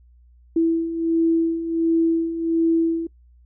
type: beating tone pair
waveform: sine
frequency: 328.6 / 330 Hz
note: E4 / E4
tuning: -5 / +2 cents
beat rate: 1.4 Hz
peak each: -24 / -18 dBFS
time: 0.56-3.07 s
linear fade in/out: 5 ms
effects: noise-tail reverb RT60 0.1 s tail -23 dB re dry + added 60 Hz sine -49 dBFS peak until 3.45 s